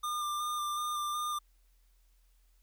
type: tone with vibrato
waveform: square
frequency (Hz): 1200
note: D6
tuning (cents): +37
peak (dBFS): -33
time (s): 0.03-1.39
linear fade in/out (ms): 10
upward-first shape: square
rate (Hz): 2.7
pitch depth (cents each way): 15
effects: added 42 Hz sine -63 dBFS peak until 2.62 s + white hiss -75 dBFS RMS until 2.62 s